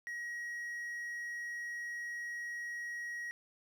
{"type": "tone", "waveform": "triangle", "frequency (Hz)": 1900, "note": "A#6", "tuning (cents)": 33, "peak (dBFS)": -37, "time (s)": [0.07, 3.31], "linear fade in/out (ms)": 0, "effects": []}